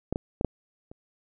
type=clicks; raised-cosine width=2 ms; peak=-14 / -15 / -14 / -9 / -30 dBFS; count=5; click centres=0.126 / 0.159 / 0.411 / 0.447 / 0.915 s; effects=none